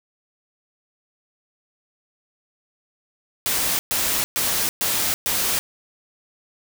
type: noise bursts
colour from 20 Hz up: white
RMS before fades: -22 dBFS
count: 5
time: 3.46-5.59 s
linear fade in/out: 0 ms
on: 330 ms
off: 120 ms
effects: none